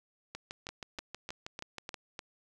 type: two click trains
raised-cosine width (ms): 0.2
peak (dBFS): -23 / -23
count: 6 / 11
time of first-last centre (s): 0.69-2.192 / 0.35-1.942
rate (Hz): 3.33 / 6.28
effects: none